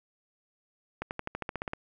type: accelerating click train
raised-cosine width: 0.5 ms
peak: -18 dBFS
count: 11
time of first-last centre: 1.02-1.734 s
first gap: 89 ms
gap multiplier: 0.95
effects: none